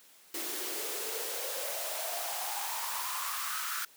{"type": "noise with high-pass filter sweep", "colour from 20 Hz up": "white", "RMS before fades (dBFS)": -36, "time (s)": [0.34, 3.85], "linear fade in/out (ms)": 5, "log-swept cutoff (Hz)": [320, 1400], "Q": 6.2, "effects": ["white hiss -59 dBFS RMS until 3.96 s", "high-pass 200 Hz 12 dB/octave"]}